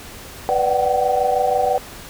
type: chord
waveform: sine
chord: G major seventh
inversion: first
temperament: equal with one note detuned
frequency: 493.9 / 587.3 / 740 / 766.1 Hz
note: B4 / D5 / F#5 / G5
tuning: 0 / 0 / 0 / -40 cents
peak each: -21 / -22 / -22 / -19 dBFS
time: 0.49-1.78 s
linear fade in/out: 0 ms
effects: pink hiss -37 dBFS RMS until 2.09 s